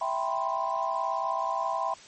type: chord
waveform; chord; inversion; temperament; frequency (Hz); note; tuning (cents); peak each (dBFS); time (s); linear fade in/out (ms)
sine; C major seventh; first; equal; 659.3 / 784 / 987.8 / 1046.5; E5 / G5 / B5 / C6; 0 / 0 / 0 / 0; -33 / -32 / -31 / -32; 0.01-1.94; 5
effects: white hiss -50 dBFS RMS until 2.07 s + MP3 32 kbps